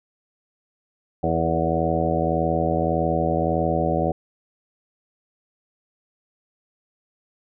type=harmonic tone with a mistuned harmonic; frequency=81.7 Hz; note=E2; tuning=15 cents flat; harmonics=1 / 2 / 3 / 4 / 5 / 6 / 7 / 8 / 9; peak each=-29 / -26 / -30 / -28 / -30 / -29 / -26 / -30 / -26 dBFS; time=1.23-4.12 s; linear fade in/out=5 ms; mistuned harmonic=5; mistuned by=+43 cents; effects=none